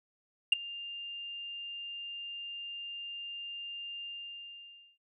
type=tone with ADSR envelope; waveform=sine; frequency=2800 Hz; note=F7; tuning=4 cents sharp; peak=-15 dBFS; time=0.52-4.98 s; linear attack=6 ms; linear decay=15 ms; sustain=-23 dB; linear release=940 ms; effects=noise-tail reverb RT60 0.1 s tail -17 dB re dry + tanh soft clip ceiling -17 dBFS